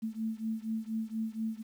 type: beating tone pair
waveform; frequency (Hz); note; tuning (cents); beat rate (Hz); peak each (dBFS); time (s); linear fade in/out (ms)
sine; 220 / 224.2; A3 / A3; 0 / +33; 4.2; -35 / -36; 0.02-1.63; 20
effects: 10-bit